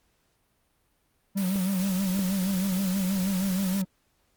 triangle tone with vibrato, 190 Hz, F#3, 46 cents sharp, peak -22 dBFS, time 1.35-3.85 s, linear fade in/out 20 ms, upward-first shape sine, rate 6.3 Hz, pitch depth 80 cents each way
white noise, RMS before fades -37 dBFS, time 1.37-3.82 s, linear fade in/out 5 ms
clicks, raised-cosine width 2 ms, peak -24 / -22 dBFS, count 2, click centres 1.559 / 2.192 s
effects pink hiss -70 dBFS RMS until 4.36 s + Opus 48 kbps

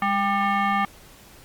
sine tone with frequency modulation, 202.2 Hz, G#3, 46 cents flat, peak -19 dBFS, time 0.02-0.85 s, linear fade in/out 2 ms, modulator 994 Hz, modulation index 1.7, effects pink hiss -49 dBFS RMS until 1.44 s + Opus 32 kbps

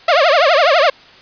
sawtooth tone with vibrato, 622.3 Hz, D#5, in tune, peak -5 dBFS, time 0.08-0.9 s, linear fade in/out 5 ms, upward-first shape triangle, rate 12 Hz, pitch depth 290 cents each way, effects white hiss -42 dBFS RMS until 1.21 s + resampled to 11025 Hz

